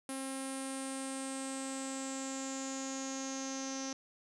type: tone with low-pass filter sweep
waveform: sawtooth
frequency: 267.6 Hz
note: C4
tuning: 39 cents sharp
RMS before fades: -40 dBFS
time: 0.09-3.93 s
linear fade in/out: 2 ms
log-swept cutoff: 10000 to 6000 Hz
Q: 9.6
effects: none